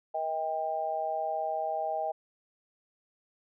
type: harmonic tone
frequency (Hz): 158.7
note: D#3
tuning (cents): +35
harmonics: 3 / 4 / 5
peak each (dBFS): -42 / -32 / -32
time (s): 0.14-2.12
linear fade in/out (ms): 10
effects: none